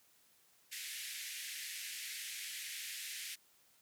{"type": "band-pass noise", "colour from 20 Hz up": "pink", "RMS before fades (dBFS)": -45, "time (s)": [0.71, 3.36], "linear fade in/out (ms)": 20, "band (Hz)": [1800, 14000], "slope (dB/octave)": 48, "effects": ["white hiss -69 dBFS RMS until 3.81 s", "high-pass 60 Hz 12 dB/octave"]}